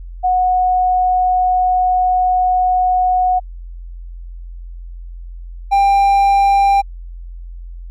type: tone pair in turn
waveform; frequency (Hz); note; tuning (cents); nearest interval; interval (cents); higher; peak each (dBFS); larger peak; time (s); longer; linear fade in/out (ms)
sine / triangle; 733 / 794; F#5 / G5; -16 / +22; minor second; 138; second; -11 / -7; second; 0.23-3.4 / 5.71-6.82; first; 20
effects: added 43 Hz sine -28 dBFS peak until 7.9 s